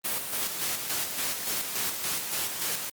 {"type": "noise with tremolo", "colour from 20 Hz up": "white", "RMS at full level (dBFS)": -29, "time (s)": [0.04, 2.9], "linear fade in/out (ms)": 10, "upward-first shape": "square", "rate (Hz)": 3.5, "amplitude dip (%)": 45, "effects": ["high-pass 100 Hz 12 dB/octave", "Opus 32 kbps"]}